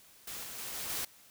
white noise with level steps, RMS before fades -42 / -44 / -41 / -39 / -36 dBFS, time 0.27-1.05 s, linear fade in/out 5 ms, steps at 0.43 / 0.58 / 0.74 / 0.89 s, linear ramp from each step 10 ms, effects white hiss -59 dBFS RMS until 1.3 s

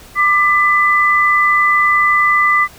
sine tone pair together, 1188.3 / 2000 Hz, D6 / B6, +20 / +21 cents, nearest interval major sixth, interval 901 cents, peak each -12 dBFS, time 0.15-2.68 s, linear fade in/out 50 ms, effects pink hiss -40 dBFS RMS until 2.78 s

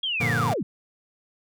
sine linear sweep, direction down, 3322 to 135.7 Hz, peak -24 dBFS, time 0.03-0.63 s, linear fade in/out 5 ms
sawtooth chord, G minor seventh, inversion none, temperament just, 98 / 117.6 / 147 / 176.4 Hz, G2 / Bb2 / D3 / F3, 0 / +16 / +2 / +18 cents, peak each -28 / -22 / -24 / -28 dBFS, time 0.2-0.54 s, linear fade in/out 10 ms
effects none

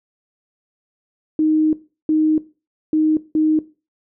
sine tone bursts at uneven times, 311.1 Hz, D#4, in tune, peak -13 dBFS, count 4, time 1.39-1.73 / 2.09-2.38 / 2.93-3.17 / 3.35-3.59 s, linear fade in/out 2 ms, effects noise-tail reverb RT60 0.3 s tail -17 dB re dry

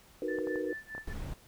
sine chord, B major seventh, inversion first, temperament just, 308.7 / 370.4 / 463 / 493.9 Hz, D#4 / F#4 / A#4 / B4, -14 / +2 / -12 / 0 cents, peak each -37 dBFS, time 0.22-0.73 s, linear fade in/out 2 ms
sine tone with tremolo, 1760 Hz, A6, in tune, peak -38 dBFS, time 0.28-1.13 s, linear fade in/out 5 ms, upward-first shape sine, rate 4.8 Hz, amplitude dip 95%
clicks, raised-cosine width 1 ms, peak -30 dBFS, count 5, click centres 0.387 / 0.472 / 0.558 / 0.95 / 0.98 s
brown noise, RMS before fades -38 dBFS, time 1.07-1.34 s, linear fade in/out 5 ms
effects pink hiss -59 dBFS RMS until 1.47 s

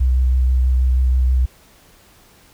sine tone with vibrato, 63.6 Hz, C2, 48 cents flat, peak -12 dBFS, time 0-1.46 s, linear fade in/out 10 ms, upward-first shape sine, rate 6.2 Hz, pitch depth 18 cents each way, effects pink hiss -50 dBFS RMS until 2.53 s

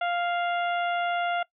harmonic tone with a mistuned harmonic, 698.5 Hz, F5, in tune, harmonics 1 / 2 / 3 / 4 / 5, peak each -26 / -31 / -37 / -38 / -43 dBFS, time 0.01-1.43 s, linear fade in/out 5 ms, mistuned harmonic 5, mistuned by -46 cents, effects noise-tail reverb RT60 0.1 s tail -21 dB re dry

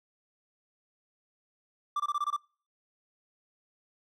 triangle tone bursts, 1174.7 Hz, D6, in tune, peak -25 dBFS, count 7, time 1.96-2.365 s, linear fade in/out 5 ms, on 39 ms, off 22 ms, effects noise-tail reverb RT60 0.4 s tail -25 dB re dry

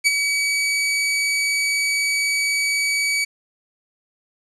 sawtooth tone with ADSR envelope, 2276 Hz, C#7, 45 cents sharp, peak -8 dBFS, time 0.04-3.25 s, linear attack 29 ms, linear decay 25 ms, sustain -7 dB, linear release 13 ms, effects resampled to 24000 Hz + 8-bit

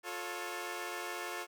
10% pulse chord, F augmented, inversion none, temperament equal with one note detuned, 353.5 / 440 / 554.4 Hz, F4 / A4 / C#5, +21 / 0 / 0 cents, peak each -33 / -35 / -37 dBFS, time 0.03-1.47 s, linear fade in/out 50 ms, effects none

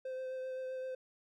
triangle tone with vibrato, 518 Hz, C5, 17 cents flat, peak -36 dBFS, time 0.05-0.95 s, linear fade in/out 5 ms, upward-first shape triangle, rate 7.7 Hz, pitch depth 16 cents each way, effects none

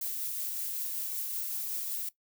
violet noise with tremolo, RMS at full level -34 dBFS, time 0.01-2.09 s, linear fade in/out 5 ms, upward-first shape triangle, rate 5.3 Hz, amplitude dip 25%, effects noise-tail reverb RT60 0.1 s tail -17 dB re dry

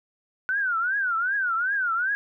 sine tone with vibrato, 1480 Hz, F#6, in tune, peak -22 dBFS, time 0.49-2.15 s, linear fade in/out 0 ms, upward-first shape triangle, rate 2.6 Hz, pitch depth 220 cents each way, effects none

